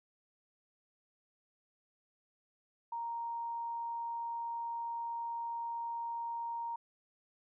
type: tone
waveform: sine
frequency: 932.3 Hz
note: A#5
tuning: in tune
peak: -36 dBFS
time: 2.92-6.76 s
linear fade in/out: 5 ms
effects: none